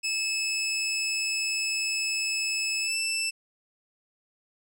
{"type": "tone with pitch glide", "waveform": "20% pulse", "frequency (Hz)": [2603, 2656], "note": ["E7", "E7"], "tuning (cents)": [-22, 12], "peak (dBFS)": -21, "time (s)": [0.03, 3.31], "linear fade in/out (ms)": 20, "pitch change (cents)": 34, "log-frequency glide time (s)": [2.81, 2.96], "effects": []}